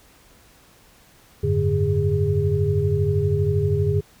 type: tone cluster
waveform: sine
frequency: 90.2 / 102.8 / 145 / 409.3 Hz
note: F#2 / G#2 / D3 / G#4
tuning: -44 / -17 / -22 / -25 cents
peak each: -23 dBFS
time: 1.43-4.01 s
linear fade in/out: 10 ms
effects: pink hiss -53 dBFS RMS until 4.2 s